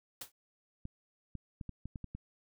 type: noise with exponential decay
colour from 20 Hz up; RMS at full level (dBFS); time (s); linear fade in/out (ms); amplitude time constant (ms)
white; -38; 0.21-0.32; 5; 23
type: clicks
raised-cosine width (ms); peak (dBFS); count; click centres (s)
5; -29; 8; 0.854 / 1.353 / 1.612 / 1.693 / 1.856 / 1.958 / 2.043 / 2.15
effects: none